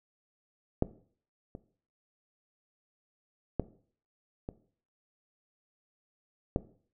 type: clicks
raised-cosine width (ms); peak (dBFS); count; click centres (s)
2; -11 / -28 / -14 / -23 / -13; 5; 0.824 / 1.551 / 3.597 / 4.489 / 6.561
effects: noise-tail reverb RT60 0.5 s tail -17 dB re dry